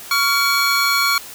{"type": "tone cluster", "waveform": "square", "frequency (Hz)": [1124, 1395, 2272, 4320], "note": ["C#6", "F6", "C#7", "C#8"], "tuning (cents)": [24, -2, 42, -45], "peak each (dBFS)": -21, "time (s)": [0.11, 1.18], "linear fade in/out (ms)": 2, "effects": ["white hiss -36 dBFS RMS until 1.34 s"]}